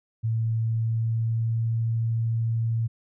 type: tone with pitch glide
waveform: sine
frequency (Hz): 112.9 to 114.15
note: A2 to A#2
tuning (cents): +45 to -36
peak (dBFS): -22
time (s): 0.23-2.88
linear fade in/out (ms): 20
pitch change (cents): +19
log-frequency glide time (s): 0.61-1.67
effects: none